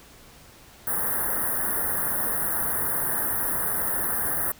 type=band-stop noise; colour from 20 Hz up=white; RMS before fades=-26 dBFS; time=0.87-4.52 s; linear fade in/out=5 ms; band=1900 to 9400 Hz; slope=96 dB/octave; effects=pink hiss -50 dBFS RMS until 4.59 s